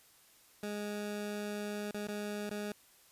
20% pulse tone with dropouts, 207.5 Hz, G#3, 1 cent flat, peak -32 dBFS, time 0.63-2.72 s, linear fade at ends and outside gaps 2 ms, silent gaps 1.911-1.944 / 2.072-2.085 / 2.495-2.51 s, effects white hiss -63 dBFS RMS until 3.11 s + resampled to 32000 Hz

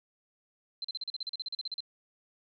sine tone bursts, 4097 Hz, C8, 37 cents flat, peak -33 dBFS, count 16, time 0.82-1.805 s, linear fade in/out 2 ms, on 25 ms, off 39 ms, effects none

